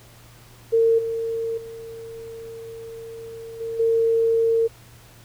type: tone with level steps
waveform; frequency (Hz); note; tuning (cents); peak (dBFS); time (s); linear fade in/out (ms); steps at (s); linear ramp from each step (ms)
sine; 455.5; A#4; -40; -14 / -23 / -34 / -26 / -16; 0.72-4.68; 20; 0.98 / 1.57 / 3.6 / 3.79; 10
effects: added 117 Hz sine -49 dBFS peak until 5.24 s + pink hiss -50 dBFS RMS until 5.24 s